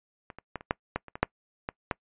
clicks, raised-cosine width 0.5 ms, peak -26 / -27 / -18 / -29 / -9 / -13 / -29 / -22 / -6 / -16 / -12 dBFS, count 11, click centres 0.302 / 0.386 / 0.557 / 0.609 / 0.709 / 0.96 / 1.083 / 1.155 / 1.23 / 1.689 / 1.912 s, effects noise-tail reverb RT60 0.1 s tail -24 dB re dry + resampled to 8000 Hz

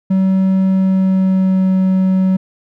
triangle tone with pitch glide, 190.1 to 188.13 Hz, F#3 to F#3, +47 to +29 cents, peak -8 dBFS, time 0.1-2.37 s, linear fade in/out 10 ms, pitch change -18 cents, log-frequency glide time 0.67-1.71 s, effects none

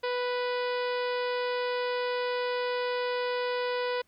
harmonic tone, 493.5 Hz, B4, 1 cent flat, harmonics 1 / 2 / 3 / 4 / 5 / 6 / 7 / 8 / 9 / 10, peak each -29 / -35 / -39 / -41 / -43 / -45 / -46 / -47 / -48 / -49 dBFS, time 0.03-4.02 s, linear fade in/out 10 ms, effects pink hiss -69 dBFS RMS until 4.07 s

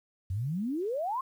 sine exponential sweep, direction up, 86.8 to 1102 Hz, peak -29 dBFS, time 0.3-1.21 s, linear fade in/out 5 ms, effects 10-bit

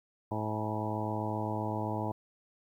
harmonic tone with a mistuned harmonic, 107.7 Hz, A2, 37 cents flat, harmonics 1 / 2 / 3 / 4 / 5 / 6 / 7 / 8 / 9, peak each -36 / -39 / -39 / -43 / -43 / -41 / -42 / -40 / -41 dBFS, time 0.31-2.12 s, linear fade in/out 5 ms, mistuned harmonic 7, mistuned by +61 cents, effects 11-bit

